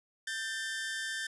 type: tone pair together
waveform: sawtooth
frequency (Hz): 1568 / 1783.5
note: G6 / A6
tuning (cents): 0 / +23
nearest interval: major second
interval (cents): 223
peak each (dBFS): -35 / -33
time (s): 0.27-1.27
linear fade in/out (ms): 5
effects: resampled to 24000 Hz